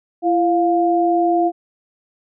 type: tone pair together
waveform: sine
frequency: 338.5 / 703.3 Hz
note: E4 / F5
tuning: +46 / +12 cents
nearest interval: octave + minor second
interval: 1266 cents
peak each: -16 / -16 dBFS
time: 0.22-1.52 s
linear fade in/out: 50 ms
effects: none